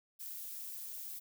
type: noise with amplitude modulation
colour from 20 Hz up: violet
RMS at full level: -42 dBFS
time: 0.19-1.2 s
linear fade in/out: 20 ms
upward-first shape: sine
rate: 244 Hz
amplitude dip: 60%
effects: none